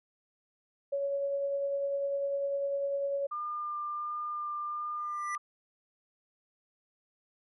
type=tone with tremolo; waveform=sine; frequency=559 Hz; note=C#5; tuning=14 cents sharp; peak=-28 dBFS; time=0.92-3.27 s; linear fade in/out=10 ms; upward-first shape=sine; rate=10 Hz; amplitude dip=25%
type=tone with vibrato; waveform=sine; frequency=1200 Hz; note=D6; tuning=37 cents sharp; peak=-33 dBFS; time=3.31-5.38 s; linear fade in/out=10 ms; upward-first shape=sine; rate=1.4 Hz; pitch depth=9 cents each way
type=tone with exponential growth; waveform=square; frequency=1968 Hz; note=B6; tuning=7 cents flat; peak=-35 dBFS; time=4.97-5.35 s; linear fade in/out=0 ms; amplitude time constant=82 ms
effects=resampled to 24000 Hz